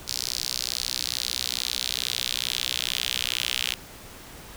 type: tone with high-pass filter sweep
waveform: sawtooth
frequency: 62.3 Hz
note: B1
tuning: 16 cents sharp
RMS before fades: -29 dBFS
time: 0.07-3.75 s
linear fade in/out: 20 ms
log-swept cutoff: 4800 to 3000 Hz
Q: 2.8
effects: pink hiss -44 dBFS RMS until 4.56 s